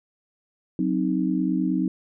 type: chord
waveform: sine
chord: C diminished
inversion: second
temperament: equal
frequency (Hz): 185 / 261.6 / 311.1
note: Gb3 / C4 / Eb4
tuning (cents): 0 / 0 / 0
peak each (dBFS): -25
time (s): 0.79-1.88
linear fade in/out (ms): 2
effects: none